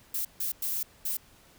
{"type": "noise bursts at uneven times", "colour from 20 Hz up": "violet", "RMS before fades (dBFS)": -31, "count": 4, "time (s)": [[0.14, 0.25], [0.4, 0.52], [0.62, 0.83], [1.05, 1.17]], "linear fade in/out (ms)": 5, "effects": ["pink hiss -58 dBFS RMS until 1.58 s"]}